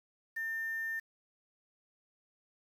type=tone with quantisation; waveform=sine; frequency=1800 Hz; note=A6; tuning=39 cents sharp; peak=-34 dBFS; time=0.36-1 s; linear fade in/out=10 ms; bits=9; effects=none